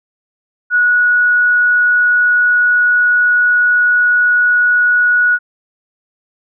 sine tone, 1462 Hz, F#6, 21 cents flat, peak -8 dBFS, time 0.7-5.39 s, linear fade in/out 50 ms, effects none

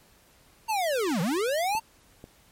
square linear two-way sweep, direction down then up, 922 to 152.7 to 922 Hz, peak -25 dBFS, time 0.68-1.8 s, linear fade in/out 20 ms, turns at 1.21 s
clicks, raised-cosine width 2 ms, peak -29 dBFS, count 2, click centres 1.751 / 2.241 s
effects pink hiss -59 dBFS RMS until 2.51 s + MP3 64 kbps

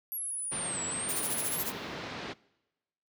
sine linear two-way sweep, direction down then up, 11560 to 7680 to 11560 Hz, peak -33 dBFS, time 0.12-1.63 s, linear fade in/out 0 ms, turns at 0.84 s
pink low-pass noise, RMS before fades -38 dBFS, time 0.51-2.34 s, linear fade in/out 20 ms, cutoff 4600 Hz, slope 24 dB/octave
blue noise with tremolo, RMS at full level -33 dBFS, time 1.09-1.72 s, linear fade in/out 0 ms, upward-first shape sine, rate 14 Hz, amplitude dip 80%
effects noise-tail reverb RT60 1.0 s tail -23 dB re dry + high-pass 150 Hz 12 dB/octave

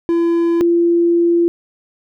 triangle / sine tone pair in turn, 338 / 341.9 Hz, E4 / F4, +43 / -37 cents, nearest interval unison, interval 20 cents, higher second, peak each -10 dBFS, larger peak neither, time 0.09-0.61 / 0.61-1.48 s, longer second, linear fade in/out 0 ms, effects none

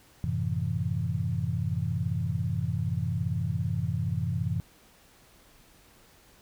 sine chord, F# half-diminished seventh, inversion none, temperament equal, 92.5 / 110 / 130.81 / 164.81 Hz, F#2 / A2 / C3 / E3, 0 / 0 / 0 / 0 cents, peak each -32 dBFS, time 0.24-4.6 s, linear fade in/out 0 ms, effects pink hiss -58 dBFS RMS until 6.41 s

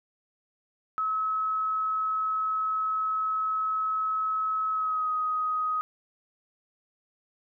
sine tone with pitch glide, 1288 to 1255 Hz, E6 to D#6, -41 to +15 cents, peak -25 dBFS, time 0.98-5.81 s, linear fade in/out 0 ms, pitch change -44 cents, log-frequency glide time 4.72-5.1 s, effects none

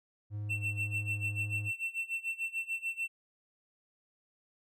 triangle tone with vibrato, 103.83 Hz, G#2, in tune, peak -33 dBFS, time 0.3-1.72 s, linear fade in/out 50 ms, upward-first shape sine, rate 1.8 Hz, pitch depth 8 cents each way
triangle tone with tremolo, 2694 Hz, E7, 37 cents sharp, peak -29 dBFS, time 0.49-3.08 s, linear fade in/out 20 ms, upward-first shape sine, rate 6.8 Hz, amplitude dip 90%
effects none

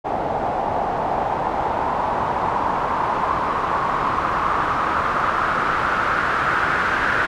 white noise with low-pass filter sweep, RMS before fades -21 dBFS, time 0.04-7.27 s, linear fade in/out 20 ms, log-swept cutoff 750 to 1500 Hz, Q 3.8, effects none

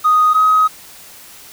triangle tone pair in turn, 1244.5 / 1264.1 Hz, D#6 / D#6, 0 / +27 cents, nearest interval unison, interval 27 cents, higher second, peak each -5 dBFS, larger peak neither, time 0.04-0.34 / 0.34-0.68 s, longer second, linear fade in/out 20 ms, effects tanh soft clip ceiling -6 dBFS + white hiss -39 dBFS RMS until 1.52 s

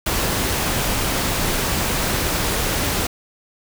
pink noise, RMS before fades -21 dBFS, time 0.06-3.07 s, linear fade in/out 5 ms, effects none

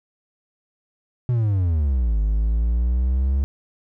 triangle exponential two-way sweep, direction down then up, 126.5 to 51 to 69.4 Hz, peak -15 dBFS, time 1.29-3.44 s, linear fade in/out 0 ms, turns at 2.2 s, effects none

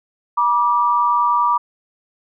sine tone pair together, 965.2 / 1174.7 Hz, B5 / D6, -40 / 0 cents, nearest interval minor third, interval 340 cents, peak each -16 dBFS, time 0.37-1.58 s, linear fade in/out 10 ms, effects none

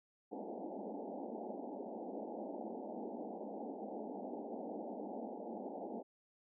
pink band-pass noise, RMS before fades -45 dBFS, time 0.31-6.03 s, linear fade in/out 20 ms, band 200 to 860 Hz, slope 96 dB/octave, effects none

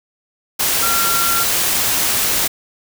sine tone in noise, 1373 Hz, F6, 30 cents flat, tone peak -19 dBFS, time 0.82-1.44 s, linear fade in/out 10 ms, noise white, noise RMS -17 dBFS, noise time 0.59-2.48 s, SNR -5 dB, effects none

